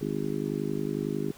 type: harmonic tone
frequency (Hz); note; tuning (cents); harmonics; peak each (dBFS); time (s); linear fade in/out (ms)
51; G#1; -31; 3 / 4 / 5 / 6 / 7 / 8; -35 / -35 / -35 / -35 / -35 / -35; 0.01-1.32; 5
effects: pink hiss -51 dBFS RMS until 1.37 s